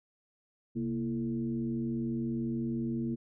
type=tone with frequency modulation; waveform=sine; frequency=232.9 Hz; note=A#3; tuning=1 cent flat; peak=-30 dBFS; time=0.75-3.16 s; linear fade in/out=20 ms; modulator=100 Hz; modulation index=0.93; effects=none